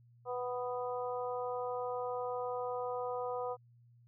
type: harmonic tone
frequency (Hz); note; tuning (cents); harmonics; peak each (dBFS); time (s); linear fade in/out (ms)
247.8; B3; +6; 2 / 3 / 4 / 5; -37 / -41 / -43 / -45; 0.25-3.57; 50
effects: added 119 Hz sine -60 dBFS peak until 4.07 s